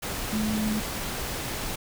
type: tone in noise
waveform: sine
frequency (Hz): 215.1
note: A3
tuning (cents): -39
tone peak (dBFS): -25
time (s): 0.32-0.8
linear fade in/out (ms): 10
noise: pink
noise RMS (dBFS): -32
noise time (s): 0.02-1.76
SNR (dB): +4
effects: none